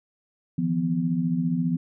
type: tone cluster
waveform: sine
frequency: 156.7 / 171.4 / 249.5 Hz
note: D#3 / F3 / B3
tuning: +13 / -32 / +18 cents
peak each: -31 / -24 / -26 dBFS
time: 0.58-1.77 s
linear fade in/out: 5 ms
effects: none